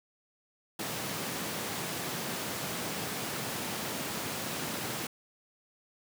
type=high-pass noise; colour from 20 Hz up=pink; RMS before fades=-36 dBFS; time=0.79-5.07 s; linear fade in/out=5 ms; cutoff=120 Hz; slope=24 dB/octave; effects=none